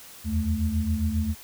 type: tone cluster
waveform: sine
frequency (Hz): 77.8 / 85.2 / 218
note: D#2 / F2 / A3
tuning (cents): 0 / -42 / -16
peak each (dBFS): -27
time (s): 0.24-1.35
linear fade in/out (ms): 50
effects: white hiss -46 dBFS RMS until 1.43 s